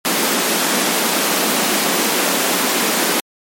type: high-pass noise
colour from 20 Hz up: pink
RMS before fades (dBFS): -17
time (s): 0.05-3.2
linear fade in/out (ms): 0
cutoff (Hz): 190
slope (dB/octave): 48
effects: MP3 64 kbps